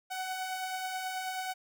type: beating tone pair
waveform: sawtooth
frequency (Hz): 740 / 749.3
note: F#5 / F#5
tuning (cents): 0 / +22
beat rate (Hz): 9.3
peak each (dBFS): -40 / -31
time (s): 0.1-1.54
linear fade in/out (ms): 20
effects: none

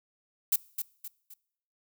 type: noise with echo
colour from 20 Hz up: violet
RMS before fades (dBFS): -24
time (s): 0.52-0.56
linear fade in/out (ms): 5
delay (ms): 260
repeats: 3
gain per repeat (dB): -8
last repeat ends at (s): 1.34
effects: noise-tail reverb RT60 0.7 s tail -23 dB re dry

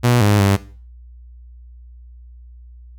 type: tone with pitch steps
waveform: sawtooth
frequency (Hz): 121.4 / 103.2 / 98.9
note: B2 / G#2 / G2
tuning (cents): -29 / -10 / +16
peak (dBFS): -8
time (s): 0.03-0.57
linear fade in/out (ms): 20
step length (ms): 180
effects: noise-tail reverb RT60 0.4 s tail -17 dB re dry + added 60 Hz sine -38 dBFS peak until 2.98 s

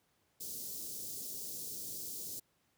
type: band-stop noise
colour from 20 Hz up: white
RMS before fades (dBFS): -43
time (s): 0.4-2.4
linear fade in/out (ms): 10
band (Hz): 480 to 4700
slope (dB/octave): 24
effects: pink hiss -75 dBFS RMS until 2.77 s + high-pass 80 Hz 12 dB/octave

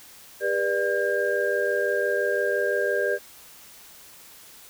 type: tone cluster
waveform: sine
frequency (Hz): 400.2 / 486 / 592 / 1606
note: G4 / B4 / D5 / G6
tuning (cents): +36 / -28 / +14 / +41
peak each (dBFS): -27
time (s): 0.4-3.19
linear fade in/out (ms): 50
effects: white hiss -48 dBFS RMS until 4.69 s

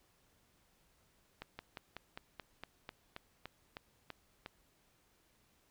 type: slowing click train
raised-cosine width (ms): 0.3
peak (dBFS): -28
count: 13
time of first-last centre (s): 1.42-4.461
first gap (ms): 170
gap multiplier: 1.07
effects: pink hiss -72 dBFS RMS until 5.7 s

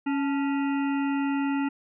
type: harmonic tone with a mistuned harmonic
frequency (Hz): 277.2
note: C#4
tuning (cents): 0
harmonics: 1 / 3 / 5 / 7 / 9 / 10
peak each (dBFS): -24 / -34 / -38 / -41 / -43 / -44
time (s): 0.06-1.69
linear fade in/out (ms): 10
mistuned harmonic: 3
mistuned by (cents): +76
effects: none

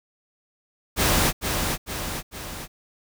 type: noise with echo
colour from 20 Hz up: pink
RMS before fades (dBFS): -20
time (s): 0.96-1.33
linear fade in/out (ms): 50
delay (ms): 450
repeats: 3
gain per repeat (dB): -5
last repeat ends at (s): 2.68
effects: none

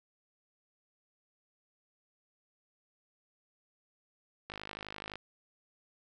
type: click train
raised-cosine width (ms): 0.3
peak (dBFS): -25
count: 35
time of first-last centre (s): 4.5-5.156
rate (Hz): 51.8
effects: none

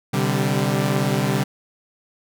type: chord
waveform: sawtooth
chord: C suspended second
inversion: none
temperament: equal with one note detuned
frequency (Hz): 128.86 / 146.83 / 196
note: C3 / D3 / G3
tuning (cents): -26 / 0 / 0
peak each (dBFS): -19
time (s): 0.13-1.44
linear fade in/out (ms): 10
effects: none

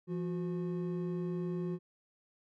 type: tone pair together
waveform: triangle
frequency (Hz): 170.98 / 362.3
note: F3 / F#4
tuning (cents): -36 / -36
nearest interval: octave + minor second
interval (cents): 1300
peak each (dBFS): -33 / -36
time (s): 0.07-1.79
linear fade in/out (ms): 50
effects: none

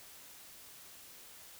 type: silence
effects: white hiss -54 dBFS RMS until 1.59 s

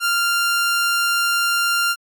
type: tone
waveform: sawtooth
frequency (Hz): 1392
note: F6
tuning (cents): -6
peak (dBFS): -13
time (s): 0-1.96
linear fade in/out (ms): 50
effects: AAC 64 kbps

